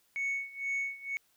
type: tone with tremolo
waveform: sine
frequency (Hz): 2217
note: C#7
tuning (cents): 0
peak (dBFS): -27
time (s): 0.16-1.17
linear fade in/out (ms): 0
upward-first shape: sine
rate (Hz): 2.1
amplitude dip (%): 90
effects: tanh soft clip ceiling -28 dBFS + white hiss -70 dBFS RMS until 1.36 s